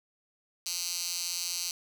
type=tone with high-pass filter; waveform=10% pulse; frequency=174.61 Hz; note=F3; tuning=in tune; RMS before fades=-34 dBFS; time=0.66-1.71 s; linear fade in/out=2 ms; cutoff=5000 Hz; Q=2.1; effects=none

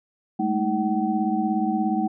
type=tone cluster; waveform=sine; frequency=204.6 / 221.5 / 317 / 760 Hz; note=G#3 / A3 / D#4 / F#5; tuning=-26 / +12 / +32 / +46 cents; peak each=-26 dBFS; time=0.39-2.08 s; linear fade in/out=10 ms; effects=none

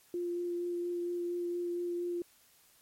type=tone with vibrato; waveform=sine; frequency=349.2 Hz; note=F4; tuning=in tune; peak=-32 dBFS; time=0.14-2.22 s; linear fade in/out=2 ms; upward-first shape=sine; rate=4.3 Hz; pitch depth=10 cents each way; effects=white hiss -64 dBFS RMS until 2.81 s + MP3 64 kbps

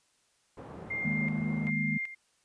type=band-pass noise; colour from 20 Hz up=pink; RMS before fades=-45 dBFS; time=0.57-1.7 s; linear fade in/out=5 ms; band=110 to 940 Hz; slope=12 dB/octave
type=tone with tremolo; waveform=sine; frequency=2110 Hz; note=C7; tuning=14 cents sharp; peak=-31 dBFS; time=0.9-2.15 s; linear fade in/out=10 ms; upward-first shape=square; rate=1.3 Hz; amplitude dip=70%
type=chord; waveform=sine; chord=D# suspended fourth; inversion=none; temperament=just; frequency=155.56 / 207.4 / 233.3 Hz; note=D#3 / G#3 / A#3; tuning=0 / -2 / +2 cents; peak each=-33 / -33 / -34 dBFS; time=1.04-1.98 s; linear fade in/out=10 ms
effects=white hiss -70 dBFS RMS until 2.44 s + resampled to 22050 Hz

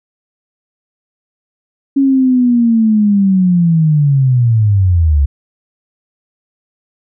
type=linear sweep; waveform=sine; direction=down; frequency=277.2 to 67.6 Hz; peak=-7 dBFS; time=1.96-5.26 s; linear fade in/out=10 ms; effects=none

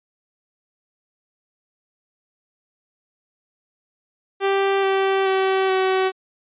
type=tone with pitch steps; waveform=sawtooth; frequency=392 / 387.3 / 382.6 / 378 Hz; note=G4 / G4 / G4 / F#4; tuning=0 / -21 / -42 / +37 cents; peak=-13 dBFS; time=4.4-6.12 s; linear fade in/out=50 ms; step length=430 ms; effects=resampled to 8000 Hz

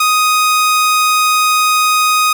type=tone; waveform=sawtooth; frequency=1248 Hz; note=D#6; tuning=5 cents sharp; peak=-6 dBFS; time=0-2.33 s; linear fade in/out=5 ms; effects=none

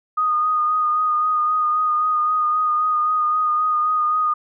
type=tone with vibrato; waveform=sine; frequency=1235 Hz; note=D#6; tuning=13 cents flat; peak=-16 dBFS; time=0.17-4.34 s; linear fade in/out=10 ms; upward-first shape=sine; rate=3.8 Hz; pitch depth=21 cents each way; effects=none

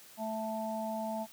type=harmonic tone; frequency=220 Hz; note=A3; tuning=in tune; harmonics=1 / 3 / 4; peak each=-38 / -37 / -39 dBFS; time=0.17-1.27 s; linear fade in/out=50 ms; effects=white hiss -55 dBFS RMS until 1.32 s + high-pass 80 Hz 12 dB/octave

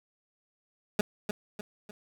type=tone with echo; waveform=20% pulse; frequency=208.4 Hz; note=G#3; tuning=6 cents sharp; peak=-17 dBFS; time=0.99-1.01 s; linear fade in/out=2 ms; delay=300 ms; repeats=3; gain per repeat=-7 dB; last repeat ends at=1.91 s; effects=none

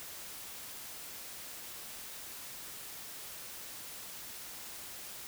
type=silence; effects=white hiss -46 dBFS RMS until 5.27 s

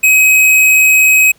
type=tone; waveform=square; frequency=2537 Hz; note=D#7; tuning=33 cents sharp; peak=-6 dBFS; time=0.03-1.32 s; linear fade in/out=10 ms; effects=pink hiss -50 dBFS RMS until 1.38 s

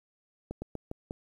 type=slowing click train; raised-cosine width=2 ms; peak=-23 dBFS; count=5; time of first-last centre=0.51-1.109 s; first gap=110 ms; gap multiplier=1.21; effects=10-bit

